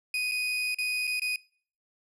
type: tone with dropouts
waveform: 35% pulse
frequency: 2489 Hz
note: D#7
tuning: in tune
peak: -25 dBFS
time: 0.14-1.36 s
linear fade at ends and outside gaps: 2 ms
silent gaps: 0.314-0.318 / 0.746-0.785 / 1.071-1.075 / 1.197-1.218 s
effects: noise-tail reverb RT60 0.5 s tail -23 dB re dry + low-pass 12000 Hz 12 dB/octave